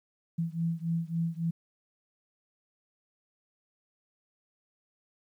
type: beating tone pair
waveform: sine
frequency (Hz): 164.81 / 168.41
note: E3 / E3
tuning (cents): 0 / +37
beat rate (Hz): 3.6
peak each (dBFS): -31 / -32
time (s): 0.38-1.51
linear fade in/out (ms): 10
effects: 11-bit